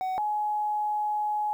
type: tone pair in turn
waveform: triangle / sine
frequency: 750 / 841.8 Hz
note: F#5 / G#5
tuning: +23 / +23 cents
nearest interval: major second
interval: 200 cents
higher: second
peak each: -25 dBFS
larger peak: neither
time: 0.01-0.18 / 0.18-1.53 s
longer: second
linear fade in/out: 0 ms
effects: 10-bit